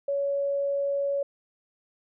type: tone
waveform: sine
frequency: 561 Hz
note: C#5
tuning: 21 cents sharp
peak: -24 dBFS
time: 0.08-1.23 s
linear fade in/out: 5 ms
effects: none